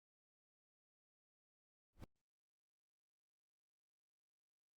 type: noise with exponential growth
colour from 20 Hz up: brown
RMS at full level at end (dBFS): -45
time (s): 1.93-2.04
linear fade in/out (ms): 0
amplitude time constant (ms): 22
effects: Opus 48 kbps